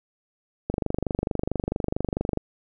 click train, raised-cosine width 2 ms, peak -11 dBFS, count 42, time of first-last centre 0.7-2.373 s, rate 24.5 Hz, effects none

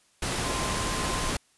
sine tone in noise, 1042 Hz, C6, 7 cents flat, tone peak -35 dBFS, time 0.44-1.3 s, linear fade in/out 5 ms, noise pink, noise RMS -29 dBFS, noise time 0.22-1.37 s, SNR -9 dB, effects white hiss -64 dBFS RMS until 1.57 s + resampled to 24000 Hz

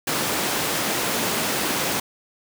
pink high-pass noise, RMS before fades -24 dBFS, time 0.07-2 s, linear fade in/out 5 ms, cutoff 210 Hz, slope 12 dB/octave, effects none

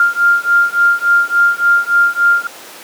sine beating tone pair, 1396.9 / 1400.4 Hz, F6 / F6, 0 / +4 cents, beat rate 3.5 Hz, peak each -12 / -12 dBFS, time 0-2.47 s, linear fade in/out 2 ms, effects pink hiss -33 dBFS RMS until 2.83 s + high-pass 400 Hz 12 dB/octave

